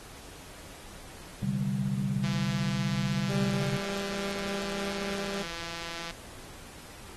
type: chord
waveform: sine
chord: C suspended second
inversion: none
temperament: equal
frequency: 130.81 / 146.83 / 196 Hz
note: C3 / D3 / G3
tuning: 0 / 0 / 0 cents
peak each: -32 / -33 / -30 dBFS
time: 1.43-3.77 s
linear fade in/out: 0 ms
type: click train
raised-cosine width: 0.2 ms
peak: -22 dBFS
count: 651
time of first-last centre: 2.24-6.109 s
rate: 168 Hz
type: tone with tremolo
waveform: 20% pulse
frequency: 198.4 Hz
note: G3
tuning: 21 cents sharp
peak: -28 dBFS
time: 3.29-5.43 s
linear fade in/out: 10 ms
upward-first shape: sine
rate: 3.4 Hz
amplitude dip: 25%
effects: pink hiss -48 dBFS RMS until 7.16 s + AAC 32 kbps